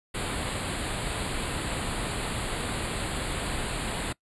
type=band-stop noise; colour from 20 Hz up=pink; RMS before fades=-31 dBFS; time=0.14-4.13 s; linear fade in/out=10 ms; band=4600 to 7300 Hz; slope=96 dB/octave; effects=noise-tail reverb RT60 0.1 s tail -22 dB re dry + resampled to 24000 Hz